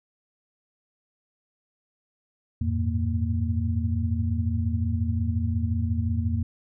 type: tone cluster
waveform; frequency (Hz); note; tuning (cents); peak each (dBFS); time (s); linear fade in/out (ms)
sine; 85.5 / 100 / 111.2 / 230.9; F2 / G2 / A2 / A#3; -36 / +35 / +19 / -16; -25 / -31 / -30 / -30; 2.61-6.43; 5
effects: none